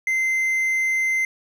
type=tone; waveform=triangle; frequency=2074 Hz; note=C7; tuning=16 cents flat; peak=-17 dBFS; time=0.07-1.25 s; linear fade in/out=2 ms; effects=none